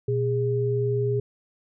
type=tone pair together; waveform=sine; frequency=121.3 / 410 Hz; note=B2 / G#4; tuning=-31 / -22 cents; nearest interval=octave + major sixth; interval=2109 cents; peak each=-24 dBFS; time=0.08-1.2 s; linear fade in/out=5 ms; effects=none